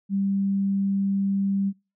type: tone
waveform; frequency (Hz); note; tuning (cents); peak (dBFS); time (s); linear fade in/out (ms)
sine; 196.7; G3; +6; -21; 0.09-1.73; 50
effects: noise-tail reverb RT60 0.3 s tail -25 dB re dry